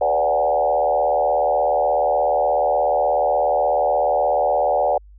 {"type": "tone with frequency modulation", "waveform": "sine", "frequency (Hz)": 659.3, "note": "E5", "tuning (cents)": 0, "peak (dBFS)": -15, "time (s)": [0.01, 4.98], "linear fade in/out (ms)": 5, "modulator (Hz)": 76.6, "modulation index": 2.1, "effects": ["added 50 Hz sine -42 dBFS peak until 5.18 s"]}